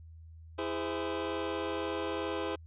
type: chord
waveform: sawtooth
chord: E augmented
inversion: none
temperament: just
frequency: 329.6 / 412 / 515 Hz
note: E4 / G#4 / B#4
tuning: 0 / -14 / -28 cents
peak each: -33 dBFS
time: 0.58-2.56 s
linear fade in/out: 10 ms
effects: added 81 Hz sine -48 dBFS peak until 2.66 s + resampled to 8000 Hz